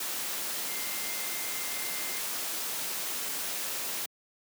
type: tone in noise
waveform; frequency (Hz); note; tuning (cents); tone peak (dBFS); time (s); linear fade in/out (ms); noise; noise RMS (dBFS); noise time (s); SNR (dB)
sine; 2093; C7; 0; -43; 0.68-2.19; 5; white; -34; 0-4.06; -12
effects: high-pass 200 Hz 12 dB/octave